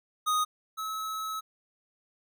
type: tone pair in turn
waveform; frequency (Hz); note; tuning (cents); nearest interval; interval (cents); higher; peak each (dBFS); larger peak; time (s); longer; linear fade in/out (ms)
square; 1244.5 / 1292.8; D#6 / E6; 0 / -34; minor second; 66; second; -25 / -33; first; 0.26-0.45 / 0.77-1.41; second; 20
effects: none